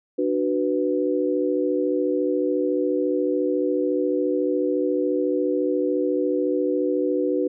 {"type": "chord", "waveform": "sine", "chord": "B minor", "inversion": "first", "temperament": "just", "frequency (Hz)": [296.3, 370.4, 493.9], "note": ["D4", "F#4", "B4"], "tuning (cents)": [15, 2, 0], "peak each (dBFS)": -24, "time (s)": [0.18, 7.48], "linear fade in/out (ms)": 10, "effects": []}